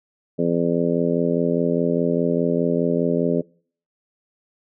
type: harmonic tone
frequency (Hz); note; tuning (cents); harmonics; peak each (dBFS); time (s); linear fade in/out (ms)
84.9; F2; -48; 2 / 3 / 4 / 5 / 6 / 7; -24 / -23 / -27 / -23 / -27 / -27; 0.38-3.42; 20
effects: noise-tail reverb RT60 0.5 s tail -24 dB re dry